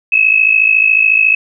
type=tone pair together; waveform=sine; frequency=2553 / 2607 Hz; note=D#7 / E7; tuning=+44 / -20 cents; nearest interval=unison; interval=36 cents; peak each=-10 dBFS; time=0.12-1.35 s; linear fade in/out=5 ms; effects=none